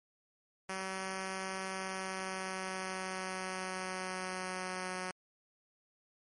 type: tone with pitch glide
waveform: 5% pulse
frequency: 190 to 184.27 Hz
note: F#3 to F#3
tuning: +46 to -7 cents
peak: -26 dBFS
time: 0.69-5.11 s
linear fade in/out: 2 ms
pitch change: -53 cents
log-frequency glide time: 1.67-4.95 s
effects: MP3 48 kbps